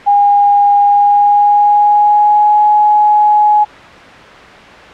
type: tone with pitch glide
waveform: sine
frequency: 814 to 839.8 Hz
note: G#5 to G#5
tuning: -35 to +19 cents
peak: -5 dBFS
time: 0.06-3.65 s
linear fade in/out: 20 ms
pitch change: +54 cents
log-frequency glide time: 0.82-2.63 s
effects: white hiss -32 dBFS RMS until 4.93 s + low-pass 2000 Hz 12 dB/octave